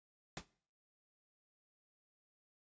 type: noise with exponential decay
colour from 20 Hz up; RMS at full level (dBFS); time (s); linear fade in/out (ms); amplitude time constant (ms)
pink; -39; 0.37-0.46; 1; 19
effects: noise-tail reverb RT60 0.5 s tail -20 dB re dry + resampled to 16000 Hz